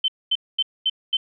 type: tone bursts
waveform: sine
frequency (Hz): 3080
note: G7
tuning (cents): -31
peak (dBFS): -17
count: 5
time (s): 0.04-1.17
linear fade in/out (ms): 5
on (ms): 42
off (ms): 230
effects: none